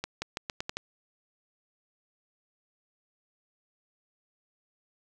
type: accelerating click train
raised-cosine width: 0.2 ms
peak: -15 dBFS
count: 7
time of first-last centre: 0.04-0.77 s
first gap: 180 ms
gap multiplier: 0.84
effects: none